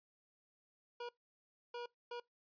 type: tone bursts at uneven times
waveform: 25% pulse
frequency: 480 Hz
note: B4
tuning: 49 cents flat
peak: -39 dBFS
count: 3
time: 1-1.09 / 1.74-1.86 / 2.11-2.2 s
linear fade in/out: 5 ms
effects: noise-tail reverb RT60 0.2 s tail -24 dB re dry + resampled to 11025 Hz